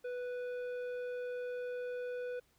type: tone with tanh clipping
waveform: sine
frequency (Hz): 493.9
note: B4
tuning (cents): 0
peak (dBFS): -39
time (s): 0.04-2.4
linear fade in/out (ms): 10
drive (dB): 10
effects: pink hiss -72 dBFS RMS until 2.58 s